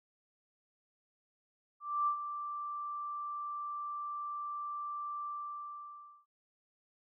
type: tone with ADSR envelope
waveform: sine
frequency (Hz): 1174.7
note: D6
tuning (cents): 0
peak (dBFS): -27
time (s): 1.8-6.26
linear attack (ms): 270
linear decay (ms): 90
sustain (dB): -10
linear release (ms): 1000
effects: none